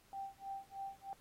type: tone with tremolo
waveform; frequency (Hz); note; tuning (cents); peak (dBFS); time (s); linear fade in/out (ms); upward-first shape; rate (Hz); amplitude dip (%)
sine; 784; G5; 0; -40; 0.13-1.13; 0; sine; 3.2; 100
effects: pink hiss -68 dBFS RMS until 1.2 s + AAC 48 kbps